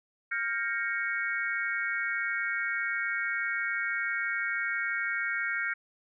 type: chord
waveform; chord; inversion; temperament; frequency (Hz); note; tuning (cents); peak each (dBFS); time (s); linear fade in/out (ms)
sine; G half-diminished seventh; third; equal with one note detuned; 1396.9 / 1595.4 / 1864.7 / 2217; F6 / G6 / Bb6 / Db7; 0 / +30 / 0 / 0; -34; 0.31-5.74; 10
effects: none